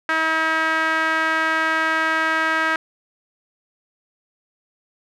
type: tone with band-pass filter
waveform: sawtooth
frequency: 320 Hz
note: D#4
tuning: 49 cents sharp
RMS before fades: -20 dBFS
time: 0.09-2.76 s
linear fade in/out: 2 ms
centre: 1600 Hz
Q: 2.9
effects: none